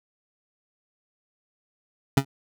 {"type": "tone with exponential decay", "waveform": "25% pulse", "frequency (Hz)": 136.9, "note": "C#3", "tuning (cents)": -21, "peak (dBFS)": -9, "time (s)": [2.17, 2.25], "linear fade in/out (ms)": 5, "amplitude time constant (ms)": 17, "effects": []}